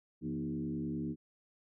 sine tone with frequency modulation, 238.9 Hz, A#3, 43 cents sharp, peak -34 dBFS, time 0.21-1.16 s, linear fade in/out 50 ms, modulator 70.2 Hz, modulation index 1.4, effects none

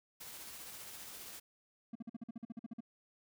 white noise with tremolo, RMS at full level -48 dBFS, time 0.2-1.4 s, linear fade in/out 10 ms, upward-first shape triangle, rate 15 Hz, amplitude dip 30%
triangle tone bursts, 230 Hz, A#3, 23 cents flat, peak -39 dBFS, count 13, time 1.93-2.806 s, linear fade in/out 5 ms, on 24 ms, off 47 ms
effects none

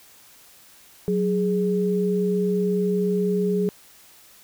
sine tone pair together, 184.8 / 416.1 Hz, F#3 / G#4, -2 / +3 cents, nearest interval octave + major second, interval 1405 cents, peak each -22 dBFS, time 1.08-3.69 s, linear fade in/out 0 ms, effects white hiss -51 dBFS RMS until 4.43 s

